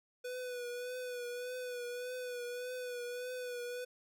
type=tone with vibrato; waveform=square; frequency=493.9 Hz; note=B4; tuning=in tune; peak=-40 dBFS; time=0.24-3.85 s; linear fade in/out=10 ms; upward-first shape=triangle; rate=1.7 Hz; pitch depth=42 cents each way; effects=none